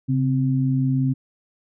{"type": "tone pair together", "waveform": "sine", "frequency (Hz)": [135.18, 260.7], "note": ["C#3", "C4"], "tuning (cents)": [-43, -6], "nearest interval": "major seventh", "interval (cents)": 1137, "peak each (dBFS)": [-19, -22], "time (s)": [0.08, 1.14], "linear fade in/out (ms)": 20, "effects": []}